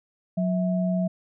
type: tone pair together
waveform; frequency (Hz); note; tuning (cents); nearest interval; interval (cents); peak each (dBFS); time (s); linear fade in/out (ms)
sine; 182.4 / 650; F#3 / E5; -24 / -24; octave + minor seventh; 2200; -22 / -29; 0.37-1.08; 10
effects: none